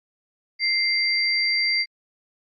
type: tone pair together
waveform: sine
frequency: 2095 / 4703 Hz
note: C7 / D8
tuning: +2 / +2 cents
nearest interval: octave + major second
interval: 1400 cents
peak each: -22 dBFS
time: 0.59-1.86 s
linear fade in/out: 50 ms
effects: Opus 48 kbps